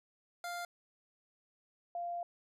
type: tone pair in turn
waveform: 25% pulse / sine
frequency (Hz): 698.5 / 694.5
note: F5 / F5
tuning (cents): 0 / -10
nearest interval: unison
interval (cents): 10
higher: first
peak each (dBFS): -35 / -36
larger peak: first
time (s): 0.44-0.65 / 1.95-2.23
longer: second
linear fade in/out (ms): 2
effects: resampled to 32000 Hz